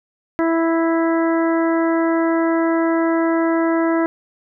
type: harmonic tone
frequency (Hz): 329.6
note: E4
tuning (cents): 0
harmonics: 1 / 2 / 3 / 4 / 5 / 6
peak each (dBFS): -16 / -22 / -26 / -28 / -30 / -32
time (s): 0.39-4.06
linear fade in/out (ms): 0
effects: none